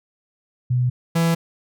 sine / 45% pulse tone pair in turn, 124.6 / 166.49 Hz, B2 / E3, +16 / +18 cents, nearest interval perfect fourth, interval 502 cents, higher second, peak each -16 dBFS, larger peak neither, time 0.7-0.9 / 1.15-1.35 s, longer neither, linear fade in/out 10 ms, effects none

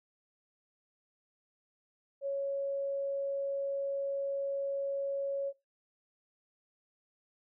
sine tone, 554.4 Hz, C#5, in tune, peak -31 dBFS, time 2.21-5.53 s, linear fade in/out 50 ms, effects noise-tail reverb RT60 0.2 s tail -18 dB re dry

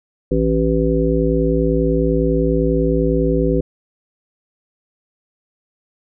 harmonic tone with a mistuned harmonic, 55 Hz, A1, in tune, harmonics 1 / 3 / 5 / 7 / 9, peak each -20 / -20 / -20 / -20 / -20 dBFS, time 0.31-3.61 s, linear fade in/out 5 ms, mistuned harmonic 1, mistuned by +68 cents, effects none

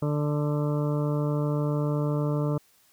harmonic tone, 147.8 Hz, D3, 11 cents sharp, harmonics 1 / 2 / 3 / 4 / 6 / 7 / 8 / 9, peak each -25 / -31 / -33 / -34 / -43 / -43 / -42 / -47 dBFS, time 0.02-2.58 s, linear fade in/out 5 ms, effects white hiss -62 dBFS RMS until 2.92 s

